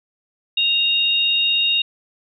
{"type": "tone pair together", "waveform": "sine", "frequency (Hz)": [2794, 3730], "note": ["F7", "A#7"], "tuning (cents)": [0, 0], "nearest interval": "perfect fourth", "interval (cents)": 500, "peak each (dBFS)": -18, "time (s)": [0.57, 1.82], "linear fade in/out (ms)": 5, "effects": []}